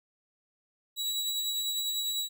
sawtooth tone with tremolo, 3898 Hz, B7, 23 cents flat, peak -25 dBFS, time 0.96-2.29 s, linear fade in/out 50 ms, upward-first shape triangle, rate 10 Hz, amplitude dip 35%, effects none

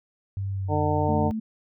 sine tone with pitch glide, 98 to 92.71 Hz, G2 to F#2, 0 to +4 cents, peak -26 dBFS, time 0.37-1.31 s, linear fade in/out 0 ms, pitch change -96 cents, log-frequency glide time 0.51-0.88 s
harmonic tone, 150.1 Hz, D3, 38 cents sharp, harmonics 1 / 2 / 3 / 4 / 5 / 6, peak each -29 / -29 / -29 / -29 / -29 / -29 dBFS, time 0.68-1.32 s, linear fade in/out 50 ms
sine tone, 220 Hz, A3, in tune, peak -26 dBFS, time 1.08-1.4 s, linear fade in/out 10 ms
effects none

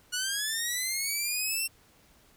10% pulse linear sweep, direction up, 1446 to 2731 Hz, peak -20 dBFS, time 0.12-1.68 s, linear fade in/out 20 ms, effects pink hiss -61 dBFS RMS until 2.36 s

